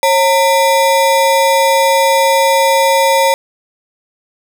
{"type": "ring-modulated tone", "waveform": "square", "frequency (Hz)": 730, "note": "F#5", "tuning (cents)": -24, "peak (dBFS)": -6, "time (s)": [0.03, 3.34], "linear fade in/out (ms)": 0, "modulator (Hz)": 187, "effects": []}